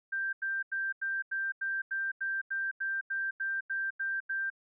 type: tone bursts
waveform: sine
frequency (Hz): 1576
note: G6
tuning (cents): +9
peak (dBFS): -30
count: 15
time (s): 0.12-4.502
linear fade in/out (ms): 10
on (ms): 210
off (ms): 88
effects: none